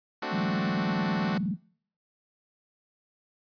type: chord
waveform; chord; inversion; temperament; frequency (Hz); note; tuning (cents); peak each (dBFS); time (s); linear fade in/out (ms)
10% pulse; D dominant seventh; second; equal; 220 / 261.6 / 293.7 / 370; A3 / C4 / D4 / F#4; 0 / 0 / 0 / 0; -29 / -29 / -28 / -27; 0.22-1.38; 5
type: tone with vibrato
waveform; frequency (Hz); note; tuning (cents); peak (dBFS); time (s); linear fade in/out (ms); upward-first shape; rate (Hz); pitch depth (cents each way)
sine; 190.8; G3; -47; -26; 0.3-1.57; 50; square; 19; 210
effects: noise-tail reverb RT60 0.6 s tail -25 dB re dry + resampled to 11025 Hz